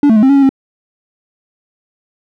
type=tone with pitch steps; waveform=triangle; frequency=288.6 / 220.9 / 212.6 / 265.3 / 279.2 / 276.5 / 268.7 Hz; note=D4 / A3 / G#3 / C4 / C#4 / C#4 / C4; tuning=-30 / +7 / +41 / +24 / +13 / -4 / +46 cents; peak=-3 dBFS; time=0.03-0.492 s; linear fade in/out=2 ms; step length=66 ms; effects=none